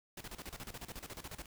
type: noise with tremolo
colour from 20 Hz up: pink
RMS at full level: -45 dBFS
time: 0.17-1.46 s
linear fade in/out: 5 ms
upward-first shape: square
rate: 14 Hz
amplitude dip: 80%
effects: none